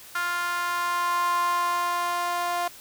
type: tone with high-pass filter sweep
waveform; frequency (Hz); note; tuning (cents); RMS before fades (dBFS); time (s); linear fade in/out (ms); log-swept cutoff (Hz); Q
sawtooth; 349.9; F4; +3; -26; 0.15-2.68; 5; 1300 to 820; 5.9
effects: white hiss -46 dBFS RMS until 2.8 s